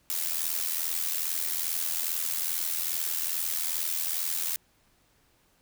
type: noise with amplitude modulation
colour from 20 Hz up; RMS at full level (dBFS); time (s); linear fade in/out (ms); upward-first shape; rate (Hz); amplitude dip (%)
blue; -27; 0.1-4.56; 0; sine; 82.4; 70
effects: pink hiss -66 dBFS RMS until 5.61 s